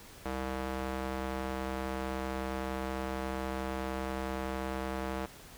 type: tone with band-pass filter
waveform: square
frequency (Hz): 65.41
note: C2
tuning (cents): 0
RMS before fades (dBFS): -36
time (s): 0.25-5.26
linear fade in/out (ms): 5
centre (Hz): 810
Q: 0.57
effects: pink hiss -52 dBFS RMS until 5.57 s